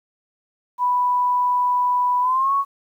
sine tone with pitch glide, 987.8 to 1108.8 Hz, B5 to C#6, 0 to 0 cents, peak -16 dBFS, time 0.78-2.65 s, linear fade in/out 50 ms, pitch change +200 cents, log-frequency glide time 2.21-2.53 s, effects 9-bit

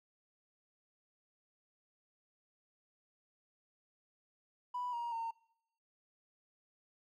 triangle tone with pitch steps, 986 / 945 / 914 Hz, B5 / A#5 / A#5, -3 / +23 / -34 cents, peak -33 dBFS, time 4.74-5.31 s, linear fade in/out 10 ms, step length 190 ms, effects noise-tail reverb RT60 0.7 s tail -24 dB re dry + tanh soft clip ceiling -33 dBFS

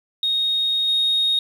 sine tone with level steps, 3729 Hz, A#7, in tune, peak -17 / -15 dBFS, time 0.23-1.39 s, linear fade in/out 2 ms, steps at 0.88 s, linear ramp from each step 2 ms, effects tanh soft clip ceiling -13 dBFS + 8-bit

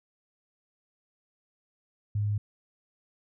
sine tone, 103.83 Hz, G#2, in tune, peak -25 dBFS, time 2.15-2.38 s, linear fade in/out 5 ms, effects none

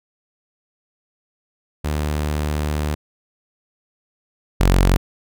sawtooth tone pair in turn, 75 / 45.69 Hz, D2 / F#1, +37 / -21 cents, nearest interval major sixth, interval 858 cents, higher first, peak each -16 / -8 dBFS, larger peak second, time 1.84-2.95 / 4.6-4.97 s, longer first, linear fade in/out 10 ms, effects none

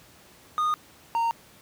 triangle tone pair in turn, 1230 / 923.2 Hz, D#6 / A#5, -20 / -17 cents, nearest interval perfect fourth, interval 497 cents, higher first, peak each -20 dBFS, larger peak neither, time 0.58-0.74 / 1.15-1.31 s, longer neither, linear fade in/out 0 ms, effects pink hiss -53 dBFS RMS until 1.61 s + high-pass 80 Hz 12 dB/octave

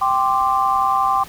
sine chord, G suspended fourth, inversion none, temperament just, 784 / 1045.3 / 1176 Hz, G5 / C6 / D6, 0 / -2 / +2 cents, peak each -19 dBFS, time 0.01-1.24 s, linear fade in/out 10 ms, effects pink hiss -40 dBFS RMS until 1.28 s

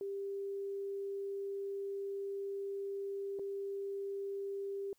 sine tone with dropouts, 396.1 Hz, G4, 18 cents sharp, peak -37 dBFS, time 0.01-4.93 s, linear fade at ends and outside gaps 1 ms, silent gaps 3.389-3.394 s, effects white hiss -75 dBFS RMS until 4.98 s

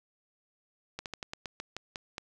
slowing click train, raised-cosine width 0.2 ms, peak -20 dBFS, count 10, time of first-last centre 0.99-2.181 s, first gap 68 ms, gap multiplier 1.16, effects none

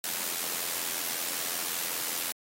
white noise with amplitude modulation, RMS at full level -30 dBFS, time 0.04-2.32 s, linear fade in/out 0 ms, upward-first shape sine, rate 85.3 Hz, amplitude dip 60%, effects high-pass 200 Hz 12 dB/octave + AAC 48 kbps

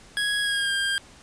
25% pulse tone with pitch glide, 1661.2 to 1600 Hz, G#6 to G6, 0 to +35 cents, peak -19 dBFS, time 0.17-0.98 s, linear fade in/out 0 ms, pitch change -65 cents, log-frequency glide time 0.42-0.72 s, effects pink hiss -50 dBFS RMS until 1.22 s + resampled to 22050 Hz

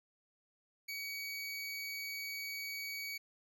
25% pulse tone, 2260 Hz, C#7, 33 cents sharp, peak -36 dBFS, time 0.88-3.18 s, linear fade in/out 10 ms, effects none

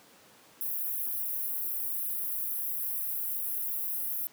white high-pass noise, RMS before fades -33 dBFS, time 0.61-4.27 s, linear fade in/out 0 ms, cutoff 11000 Hz, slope 48 dB/octave, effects pink hiss -57 dBFS RMS until 4.32 s + high-pass 200 Hz 12 dB/octave

